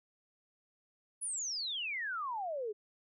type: exponential sweep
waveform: sine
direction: down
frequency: 10548 to 402.2 Hz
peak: -35 dBFS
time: 1.21-2.73 s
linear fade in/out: 20 ms
effects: none